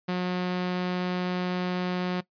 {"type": "tone", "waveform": "sawtooth", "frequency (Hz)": 180.8, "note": "F#3", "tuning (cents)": -40, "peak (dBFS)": -22, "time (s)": [0.08, 2.21], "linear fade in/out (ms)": 10, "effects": ["noise-tail reverb RT60 0.1 s tail -19 dB re dry", "resampled to 11025 Hz"]}